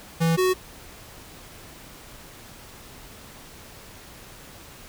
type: tone pair in turn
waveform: square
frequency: 164.9 / 370.2 Hz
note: E3 / F#4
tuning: +1 / +1 cents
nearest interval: octave + major second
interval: 1400 cents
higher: second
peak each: -19 dBFS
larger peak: neither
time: 0.2-0.37 / 0.37-0.54 s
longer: neither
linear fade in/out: 20 ms
effects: pink hiss -45 dBFS RMS until 4.88 s